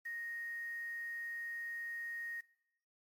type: tone with quantisation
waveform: sine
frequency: 1864.7 Hz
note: A#6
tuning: in tune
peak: -40 dBFS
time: 0.05-2.41 s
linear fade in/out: 10 ms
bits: 10
effects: noise-tail reverb RT60 0.8 s tail -19 dB re dry + MP3 96 kbps